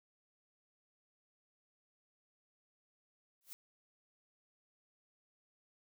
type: noise with exponential growth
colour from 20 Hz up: blue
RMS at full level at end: -44 dBFS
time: 3.41-3.53 s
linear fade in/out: 0 ms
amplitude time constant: 24 ms
effects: none